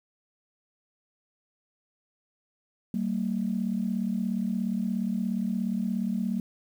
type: tone pair together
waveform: sine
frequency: 191.5 / 228.5 Hz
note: G3 / A#3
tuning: -40 / -34 cents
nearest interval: minor third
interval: 306 cents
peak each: -28 dBFS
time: 2.94-6.4 s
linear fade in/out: 2 ms
effects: tanh soft clip ceiling -18 dBFS + 9-bit